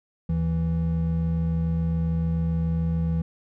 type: tone pair together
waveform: triangle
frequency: 77.78 / 164.81 Hz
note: D#2 / E3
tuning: 0 / 0 cents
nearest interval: octave + minor second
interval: 1300 cents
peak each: -25 / -21 dBFS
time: 0.29-3.22 s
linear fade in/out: 5 ms
effects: none